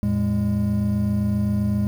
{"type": "tone cluster", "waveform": "triangle", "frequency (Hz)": [84.5, 112.2, 204.7], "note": ["E2", "A2", "G#3"], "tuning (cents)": [43, 34, -25], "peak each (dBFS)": [-25, -22, -19], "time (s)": [0.03, 1.87], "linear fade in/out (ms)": 0, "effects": ["8-bit"]}